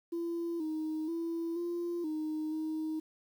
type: tone with pitch steps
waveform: sine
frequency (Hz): 338.6 / 312.8 / 333.2 / 345.3 / 309.8 / 314.1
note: E4 / D#4 / E4 / F4 / D#4 / D#4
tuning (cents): +46 / +9 / +19 / -20 / -7 / +16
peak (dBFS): -31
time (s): 0.12-3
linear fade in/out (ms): 10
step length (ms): 480
effects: tanh soft clip ceiling -30 dBFS + 10-bit